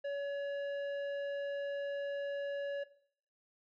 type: tone with tanh clipping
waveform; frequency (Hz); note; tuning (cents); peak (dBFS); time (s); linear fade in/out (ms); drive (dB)
triangle; 565; C#5; +33; -37; 0.04-2.84; 10; 14
effects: noise-tail reverb RT60 0.6 s tail -17 dB re dry